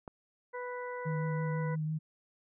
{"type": "click", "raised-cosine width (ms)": 1, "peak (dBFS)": -29, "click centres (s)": 0.078}
{"type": "harmonic tone", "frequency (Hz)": 493.9, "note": "B4", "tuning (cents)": 0, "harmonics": [1, 2, 3, 4], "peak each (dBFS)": [-39, -42, -47, -47], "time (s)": [0.53, 1.76], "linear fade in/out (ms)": 20}
{"type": "tone with vibrato", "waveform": "sine", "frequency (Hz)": 155.56, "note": "D#3", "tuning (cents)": 0, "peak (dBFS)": -31, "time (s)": [1.05, 1.99], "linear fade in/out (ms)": 20, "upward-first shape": "triangle", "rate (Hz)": 6, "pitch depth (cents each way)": 23}
{"effects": []}